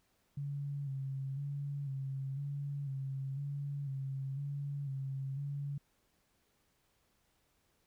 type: tone with vibrato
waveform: sine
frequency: 138.59 Hz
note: C#3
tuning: in tune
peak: -36 dBFS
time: 0.37-5.78 s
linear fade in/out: 5 ms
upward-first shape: square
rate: 1 Hz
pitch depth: 42 cents each way
effects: pink hiss -75 dBFS RMS until 7.86 s